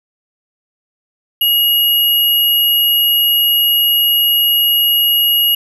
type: tone pair together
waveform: sine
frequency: 2885 / 11540 Hz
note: F#7 / F#9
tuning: -44 / -44 cents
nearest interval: 2 octaves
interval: 2400 cents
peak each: -11 / -14 dBFS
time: 1.41-5.55 s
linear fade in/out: 5 ms
effects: none